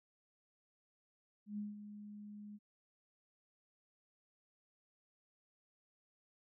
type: tone with ADSR envelope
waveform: sine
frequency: 207.7 Hz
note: G#3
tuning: in tune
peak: -38 dBFS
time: 1.46-2.59 s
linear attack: 120 ms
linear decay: 170 ms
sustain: -10 dB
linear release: 38 ms
effects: none